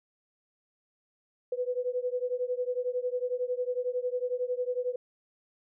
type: beating tone pair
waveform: sine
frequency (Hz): 492.7 / 503.7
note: B4 / B4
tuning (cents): -4 / +34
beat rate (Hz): 11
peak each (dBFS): -31 / -32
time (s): 1.52-4.96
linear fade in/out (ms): 5
effects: none